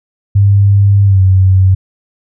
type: tone with pitch glide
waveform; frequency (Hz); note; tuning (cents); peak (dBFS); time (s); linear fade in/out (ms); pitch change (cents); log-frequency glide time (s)
sine; 100 to 94.39; G2 to F#2; +35 to +35; -4; 0.35-1.75; 10; -100; 1.05-1.21
effects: none